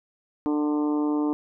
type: harmonic tone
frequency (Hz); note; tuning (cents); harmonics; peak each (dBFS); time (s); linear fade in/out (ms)
149.1; D3; +27; 2 / 3 / 4 / 5 / 6 / 7 / 8; -22 / -32 / -40 / -39 / -37 / -39 / -44; 0.46-1.33; 0
effects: none